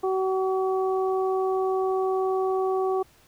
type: harmonic tone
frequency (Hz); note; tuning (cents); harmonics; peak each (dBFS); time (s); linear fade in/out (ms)
378.4; F#4; +39; 1 / 2 / 3; -23 / -29 / -33; 0.03-3.03; 10
effects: pink hiss -58 dBFS RMS until 3.27 s